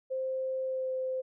sine tone with pitch glide, 523.3 to 518.5 Hz, C5 to C5, 0 to -16 cents, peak -30 dBFS, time 0.1-1.22 s, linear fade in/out 20 ms, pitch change -16 cents, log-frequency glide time 0.64-0.92 s, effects none

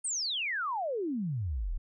sine exponential sweep, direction down, 9090 to 32.31 Hz, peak -30 dBFS, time 0.04-1.78 s, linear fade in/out 10 ms, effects none

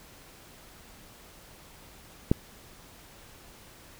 click, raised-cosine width 3 ms, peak -7 dBFS, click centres 2.315 s, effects pink hiss -52 dBFS RMS until 3.99 s

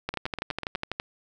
two click trains, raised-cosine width 0.3 ms, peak -13 / -16 dBFS, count 12 / 6, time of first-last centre 0.09-0.999 / 0.14-0.757 s, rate 12.1 / 8.11 Hz, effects none

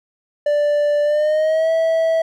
triangle tone with pitch glide, 587.3 to 651.7 Hz, D5 to E5, 0 to -20 cents, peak -12 dBFS, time 0.46-2.22 s, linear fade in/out 5 ms, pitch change +180 cents, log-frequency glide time 1.03-1.71 s, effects none

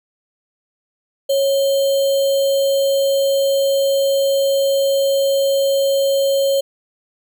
sine tone with sample-and-hold, 550 Hz, C#5, 14 cents flat, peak -13 dBFS, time 1.29-6.61 s, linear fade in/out 10 ms, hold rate 3675 Hz, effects none

